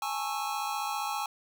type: chord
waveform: square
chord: A major seventh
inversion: third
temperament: just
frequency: 825 / 880 / 1100 / 1320 Hz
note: G#5 / A5 / C#6 / E6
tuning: -12 / 0 / -14 / +2 cents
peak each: -35 / -38 / -38 / -39 dBFS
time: 0.02-1.26 s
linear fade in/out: 2 ms
effects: none